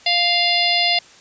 harmonic tone, 698.5 Hz, F5, in tune, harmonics 1 / 3 / 4 / 5 / 6 / 7, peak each -22 / -22 / -22 / -22 / -22 / -22 dBFS, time 0.06-0.99 s, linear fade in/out 5 ms, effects white hiss -46 dBFS RMS until 1.2 s + resampled to 16000 Hz

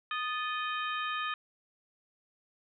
harmonic tone with a mistuned harmonic, 620 Hz, D#5, 6 cents flat, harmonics 2 / 3 / 4 / 5 / 6, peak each -34 / -38 / -40 / -42 / -44 dBFS, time 0.11-1.34 s, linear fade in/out 2 ms, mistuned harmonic 3, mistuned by -110 cents, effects none

